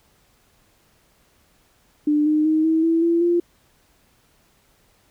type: tone with pitch steps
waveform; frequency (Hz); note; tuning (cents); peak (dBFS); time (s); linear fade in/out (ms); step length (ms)
sine; 298 / 305.5 / 313.2 / 321.1 / 329.1 / 337.4 / 345.9; D4 / D#4 / D#4 / E4 / E4 / E4 / F4; +25 / -32 / +11 / -45 / -3 / +40 / -17; -15; 2.07-3.4; 5; 190
effects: pink hiss -60 dBFS RMS until 5.1 s